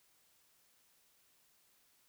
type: silence
effects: white hiss -71 dBFS RMS until 2.08 s